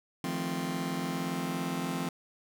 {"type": "chord", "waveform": "sawtooth", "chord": "F dominant seventh", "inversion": "third", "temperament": "just", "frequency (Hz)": [157.15, 174.61, 218.3, 261.9], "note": ["Eb3", "F3", "A3", "C4"], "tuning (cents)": [18, 0, -13, 2], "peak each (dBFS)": [-36, -31, -36, -31], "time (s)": [0.24, 2.09], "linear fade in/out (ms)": 2, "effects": []}